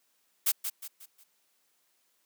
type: noise with echo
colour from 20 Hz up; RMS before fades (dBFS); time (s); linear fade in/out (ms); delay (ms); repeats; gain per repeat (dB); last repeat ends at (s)
blue; -25; 0.46-0.52; 10; 180; 4; -8; 1.24
effects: white hiss -72 dBFS RMS until 2.25 s + high-pass 200 Hz 12 dB/octave